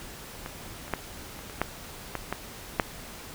clicks, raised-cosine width 0.5 ms, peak -20 / -27 / -11 / -28 / -28 / -9 / -15 / -13 / -6 dBFS, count 9, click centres 0.461 / 0.88 / 0.937 / 1.391 / 1.498 / 1.616 / 2.153 / 2.326 / 2.798 s, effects pink hiss -43 dBFS RMS until 3.34 s

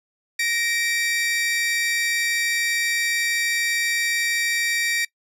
sawtooth tone pair together, 1872 / 2325 Hz, A#6 / D7, +7 / -18 cents, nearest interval major third, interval 375 cents, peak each -20 dBFS, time 0.39-5.05 s, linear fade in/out 5 ms, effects noise-tail reverb RT60 0.1 s tail -22 dB re dry + low-pass 12000 Hz 12 dB/octave

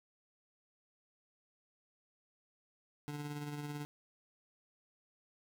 25% pulse tone with tremolo, 146.83 Hz, D3, in tune, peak -35 dBFS, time 3.08-3.85 s, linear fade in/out 0 ms, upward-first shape sine, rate 18 Hz, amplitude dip 40%, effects none

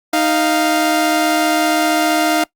sawtooth tone pair together, 311.1 / 697.4 Hz, D#4 / F5, 0 / -3 cents, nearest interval octave + major second, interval 1397 cents, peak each -12 dBFS, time 0.13-2.44 s, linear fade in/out 5 ms, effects noise-tail reverb RT60 0.1 s tail -22 dB re dry + Opus 48 kbps

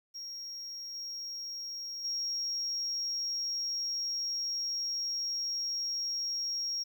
triangle tone with level steps, 5588 Hz, F8, in tune, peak -38 / -36 / -29 dBFS, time 0.14-6.84 s, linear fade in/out 20 ms, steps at 0.94 / 2.04 s, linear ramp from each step 10 ms, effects tanh soft clip ceiling -28 dBFS + 11-bit

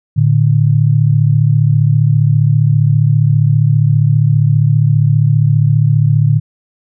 sine tone pair together, 112.73 / 147.7 Hz, A2 / D3, +42 / +10 cents, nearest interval perfect fourth, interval 468 cents, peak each -10 dBFS, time 0.16-6.4 s, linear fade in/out 20 ms, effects none

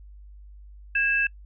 sine tone pair together, 1636.3 / 2637 Hz, G#6 / E7, -26 / 0 cents, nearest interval minor sixth, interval 826 cents, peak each -23 dBFS, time 0.95-1.27 s, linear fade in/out 5 ms, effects noise-tail reverb RT60 0.1 s tail -25 dB re dry + added 50 Hz sine -43 dBFS peak until 1.45 s

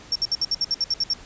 sine tone bursts, 5480 Hz, F8, 34 cents flat, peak -19 dBFS, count 11, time 0.12-1.135 s, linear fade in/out 2 ms, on 35 ms, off 63 ms, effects pink hiss -45 dBFS RMS until 1.25 s + resampled to 16000 Hz

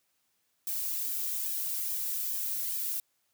violet noise with flanger, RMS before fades -33 dBFS, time 0.67-3 s, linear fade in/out 2 ms, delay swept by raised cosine 1.4 to 2.38 ms, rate 2.4 Hz, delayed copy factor -0.85, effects white hiss -75 dBFS RMS until 3.33 s + high-pass 60 Hz 12 dB/octave

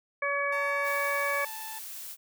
harmonic tone, 566 Hz, C#5, 36 cents sharp, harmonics 1 / 2 / 3 / 4, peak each -32 / -32 / -32 / -32 dBFS, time 0.22-1.45 s, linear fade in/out 5 ms
sawtooth tone with pitch glide, 907 to 878.6 Hz, A#5 to A5, -48 to -3 cents, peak -37 dBFS, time 0.52-1.79 s, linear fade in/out 5 ms, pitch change -55 cents, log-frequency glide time 1.21-1.49 s
blue noise, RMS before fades -41 dBFS, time 0.83-2.17 s, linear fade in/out 50 ms
effects none

